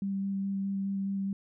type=tone with vibrato; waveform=sine; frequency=196 Hz; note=G3; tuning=in tune; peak=-29 dBFS; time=0.02-1.33 s; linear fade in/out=2 ms; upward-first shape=square; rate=4.8 Hz; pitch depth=8 cents each way; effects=none